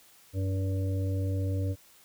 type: harmonic tone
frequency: 95.7 Hz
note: G2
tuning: 41 cents flat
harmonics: 1 / 3 / 5 / 6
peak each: -27 / -37 / -41 / -43 dBFS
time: 0.33-1.76 s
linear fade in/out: 50 ms
effects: white hiss -58 dBFS RMS until 2.04 s